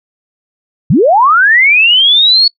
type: linear sweep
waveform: sine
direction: up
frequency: 110 to 4435 Hz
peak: -4 dBFS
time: 0.9-2.48 s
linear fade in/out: 5 ms
effects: noise-tail reverb RT60 0.1 s tail -25 dB re dry